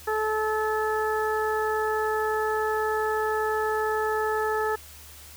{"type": "harmonic tone", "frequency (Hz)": 432.6, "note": "A4", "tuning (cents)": -29, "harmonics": [1, 2, 3, 4], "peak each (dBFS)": [-26, -29, -31, -32], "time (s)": [0.07, 4.76], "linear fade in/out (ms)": 10, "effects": ["added 74 Hz sine -49 dBFS peak until 5.36 s", "white hiss -47 dBFS RMS until 5.36 s"]}